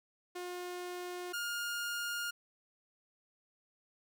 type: tone pair in turn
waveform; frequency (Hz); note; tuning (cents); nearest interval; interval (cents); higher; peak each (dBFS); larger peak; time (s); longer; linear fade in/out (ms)
sawtooth; 357.5 / 1416; F4 / F6; +41 / +23; 2 octaves; 2382; second; -36 / -32; second; 0.35-1.33 / 1.33-2.31; neither; 10
effects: none